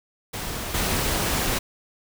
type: noise with level steps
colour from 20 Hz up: pink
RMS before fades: -31 / -24 dBFS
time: 0.33-1.59 s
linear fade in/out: 10 ms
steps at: 0.74 s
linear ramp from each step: 5 ms
effects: none